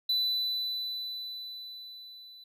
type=tone with level ramp; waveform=triangle; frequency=3990 Hz; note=B7; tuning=17 cents sharp; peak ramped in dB=-23 to -47 dBFS; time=0.09-2.44 s; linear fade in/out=5 ms; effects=none